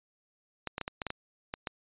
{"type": "clicks", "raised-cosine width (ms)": 0.3, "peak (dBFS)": -18, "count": 9, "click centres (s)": [0.673, 0.781, 0.813, 0.879, 1.018, 1.067, 1.104, 1.539, 1.672], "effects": ["resampled to 8000 Hz"]}